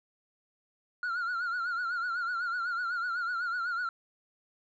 sine tone with vibrato, 1413 Hz, F6, 20 cents sharp, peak -27 dBFS, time 1.03-3.89 s, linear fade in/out 2 ms, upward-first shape triangle, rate 8 Hz, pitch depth 100 cents each way, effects tanh soft clip ceiling -29 dBFS

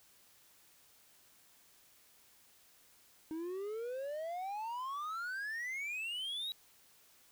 triangle exponential sweep, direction up, 311 to 3900 Hz, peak -36 dBFS, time 3.31-6.52 s, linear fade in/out 0 ms, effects white hiss -65 dBFS RMS until 7.31 s

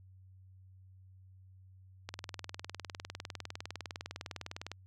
click train, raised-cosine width 0.2 ms, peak -23 dBFS, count 53, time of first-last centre 2.09-4.716 s, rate 19.8 Hz, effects added 94 Hz sine -55 dBFS peak until 4.86 s

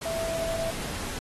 sine tone in noise, 659.3 Hz, E5, in tune, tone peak -28 dBFS, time 0.05-0.71 s, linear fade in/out 10 ms, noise pink, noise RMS -35 dBFS, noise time 0.01-1.19 s, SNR +4 dB, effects AAC 32 kbps

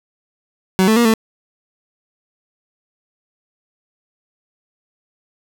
30% pulse tone with pitch steps, 188 / 219.7 / 237 / 222.6 Hz, F#3 / A3 / A#3 / A3, +28 / -2 / +29 / +20 cents, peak -8 dBFS, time 0.79-1.138 s, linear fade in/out 0 ms, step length 87 ms, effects none

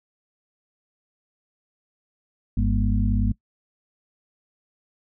harmonic tone with a mistuned harmonic, 51 Hz, G#1, 31 cents flat, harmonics 1 / 2 / 4 / 5, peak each -21 / -24 / -27 / -28 dBFS, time 2.57-3.32 s, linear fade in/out 5 ms, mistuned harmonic 5, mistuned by -100 cents, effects noise-tail reverb RT60 0.1 s tail -21 dB re dry

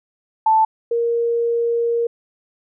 sine tone pair in turn, 880 / 468.1 Hz, A5 / A#4, 0 / +7 cents, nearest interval major seventh, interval 1093 cents, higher first, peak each -11 / -16 dBFS, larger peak first, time 0.46-0.65 / 0.91-2.07 s, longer second, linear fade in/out 5 ms, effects none

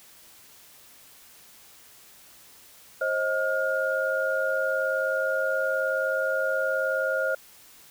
sine tone cluster, 532 / 631 / 1422 Hz, C5 / D#5 / F6, +29 / +24 / +31 cents, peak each -27 / -29 / -27 dBFS, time 3.01-7.35 s, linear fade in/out 5 ms, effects white hiss -52 dBFS RMS until 7.9 s

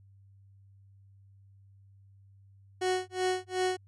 30% pulse tone with tremolo, 369.3 Hz, F#4, 3 cents flat, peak -23 dBFS, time 2.81-3.77 s, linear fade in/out 10 ms, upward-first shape sine, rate 2.7 Hz, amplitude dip 100%, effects added 98 Hz sine -55 dBFS peak until 3.87 s + resampled to 22050 Hz

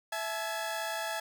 sawtooth tone cluster, 661 / 864 / 1670 Hz, E5 / A5 / G#6, +5 / -32 / +9 cents, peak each -33 / -33 / -36 dBFS, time 0.12-1.2 s, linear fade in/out 5 ms, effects none

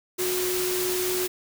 sine tone in noise, 365.1 Hz, F#4, 23 cents flat, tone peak -26 dBFS, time 0.18-1.28 s, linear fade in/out 20 ms, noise white, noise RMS -29 dBFS, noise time 0.18-1.28 s, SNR 0 dB, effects none

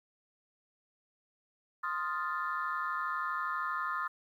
sine chord, F dominant seventh, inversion second, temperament equal, 1046.5 / 1244.5 / 1396.9 / 1760 Hz, C6 / Eb6 / F6 / A6, 0 / 0 / 0 / 0 cents, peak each -37 / -35 / -38 / -40 dBFS, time 1.83-4.08 s, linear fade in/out 10 ms, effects tanh soft clip ceiling -23 dBFS + 11-bit

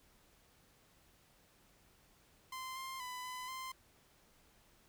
sawtooth tone with pitch steps, 1038 / 1054 / 1000 / 1007 / 1042 Hz, C6 / C6 / B5 / B5 / C6, -14 / +12 / +21 / +33 / -7 cents, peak -39 dBFS, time 2.52-3.72 s, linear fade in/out 5 ms, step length 240 ms, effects pink hiss -68 dBFS RMS until 4.88 s

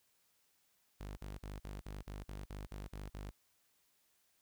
sawtooth tone bursts, 50.1 Hz, G1, 38 cents sharp, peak -40 dBFS, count 11, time 1-3.31 s, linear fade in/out 10 ms, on 170 ms, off 44 ms, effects white hiss -75 dBFS RMS until 4.41 s

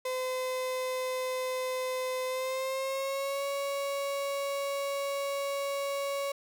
35% pulse tone with pitch glide, 512 to 558.3 Hz, C5 to C#5, -38 to +12 cents, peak -29 dBFS, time 0.05-6.32 s, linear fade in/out 5 ms, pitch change +150 cents, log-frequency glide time 2.26-3.45 s, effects none

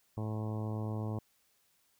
harmonic tone, 108.3 Hz, A2, 27 cents flat, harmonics 1 / 2 / 3 / 4 / 5 / 6 / 7 / 8 / 9 / 10, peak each -35 / -41 / -45 / -47 / -49 / -51 / -52 / -53 / -54 / -55 dBFS, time 0.17-1.19 s, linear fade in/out 5 ms, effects white hiss -72 dBFS RMS until 1.99 s

